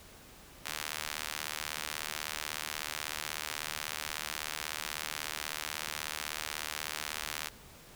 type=tone with high-pass filter; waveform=sawtooth; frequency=76.3 Hz; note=D#2; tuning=33 cents flat; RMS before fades=-39 dBFS; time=0.65-7.49 s; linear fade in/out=10 ms; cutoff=1600 Hz; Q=0.61; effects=pink hiss -54 dBFS RMS until 7.95 s